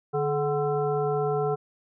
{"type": "harmonic tone with a mistuned harmonic", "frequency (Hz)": 148.3, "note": "D3", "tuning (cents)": 17, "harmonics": [1, 3, 5, 7, 9], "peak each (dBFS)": [-30, -25, -30, -39, -36], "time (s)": [0.13, 1.56], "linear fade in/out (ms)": 20, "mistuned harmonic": 3, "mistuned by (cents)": -64, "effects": []}